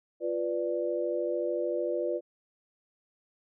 sine chord, B diminished, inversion second, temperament equal, 349.2 / 493.9 / 587.3 Hz, F4 / B4 / D5, 0 / 0 / 0 cents, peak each -32 dBFS, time 0.2-2.21 s, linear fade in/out 50 ms, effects none

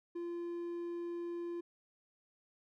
triangle tone, 344.4 Hz, F4, 24 cents flat, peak -36 dBFS, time 0.15-1.61 s, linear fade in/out 10 ms, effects none

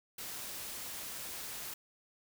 white noise, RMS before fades -43 dBFS, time 0.18-1.74 s, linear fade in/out 5 ms, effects none

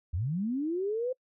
sine linear sweep, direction up, 72.3 to 520 Hz, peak -28 dBFS, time 0.13-1.13 s, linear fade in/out 10 ms, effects noise-tail reverb RT60 0.1 s tail -26 dB re dry

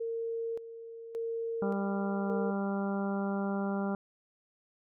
sine tone with tremolo, 458.3 Hz, A#4, 29 cents flat, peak -32 dBFS, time 0-2.51 s, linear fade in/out 10 ms, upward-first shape square, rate 0.87 Hz, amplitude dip 70%
harmonic tone, 198 Hz, G3, 18 cents sharp, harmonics 1 / 2 / 3 / 4 / 5 / 6 / 7, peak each -31 / -38 / -40 / -41 / -46 / -47 / -44 dBFS, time 1.62-3.95 s, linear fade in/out 2 ms
effects none

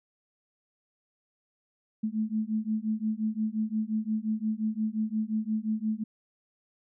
sine beating tone pair, 214.5 / 220.2 Hz, A3 / A3, -44 / +2 cents, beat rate 5.7 Hz, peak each -30 dBFS, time 2.03-6.04 s, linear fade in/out 10 ms, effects none

